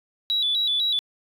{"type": "tone with vibrato", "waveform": "triangle", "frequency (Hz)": 3669, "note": "A#7", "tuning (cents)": -28, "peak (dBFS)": -17, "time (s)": [0.3, 0.99], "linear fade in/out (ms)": 0, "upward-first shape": "square", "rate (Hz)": 4, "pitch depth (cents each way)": 98, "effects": ["tanh soft clip ceiling -18 dBFS"]}